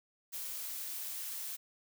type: noise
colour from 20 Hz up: blue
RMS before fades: -41 dBFS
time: 0.32-1.57 s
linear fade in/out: 20 ms
effects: none